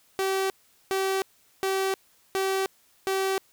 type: tone bursts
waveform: sawtooth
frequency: 384.7 Hz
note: G4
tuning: 33 cents flat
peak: -20 dBFS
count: 5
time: 0.19-3.38 s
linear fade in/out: 0 ms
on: 310 ms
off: 410 ms
effects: white hiss -62 dBFS RMS until 3.52 s